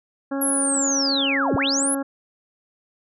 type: harmonic tone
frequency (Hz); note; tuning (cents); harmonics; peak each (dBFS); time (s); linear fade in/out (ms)
274.9; C#4; -14; 1 / 2 / 3 / 4 / 5 / 6; -24 / -29 / -35 / -38 / -37 / -40; 0.31-2.03; 10
type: linear two-way sweep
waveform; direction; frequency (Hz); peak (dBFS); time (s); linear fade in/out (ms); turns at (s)
sine; down then up; 11430 to 56.8 to 11430; -20; 0.41-1.95; 10; 1.55
effects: none